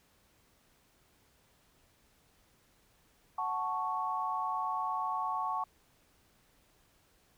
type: chord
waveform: sine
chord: F# minor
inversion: none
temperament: equal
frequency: 740 / 880 / 1108.7 Hz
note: F#5 / A5 / C#6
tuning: 0 / 0 / 0 cents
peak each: -38 / -36 / -34 dBFS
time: 3.38-5.64 s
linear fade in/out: 5 ms
effects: pink hiss -68 dBFS RMS until 7.37 s